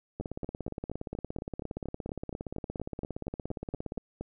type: two click trains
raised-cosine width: 2 ms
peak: -22 / -23 dBFS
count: 66 / 18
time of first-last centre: 0.2-3.979 / 0.21-4.21 s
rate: 17.2 / 4.25 Hz
effects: none